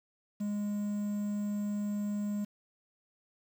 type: tone with quantisation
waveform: triangle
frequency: 206.4 Hz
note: G#3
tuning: 10 cents flat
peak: -29 dBFS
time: 0.4-2.45 s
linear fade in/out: 10 ms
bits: 9
effects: none